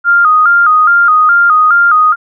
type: tone with vibrato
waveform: sine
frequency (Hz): 1318.5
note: E6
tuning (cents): 0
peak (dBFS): -4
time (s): 0.04-2.16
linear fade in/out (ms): 50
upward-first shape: square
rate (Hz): 2.4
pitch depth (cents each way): 100
effects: none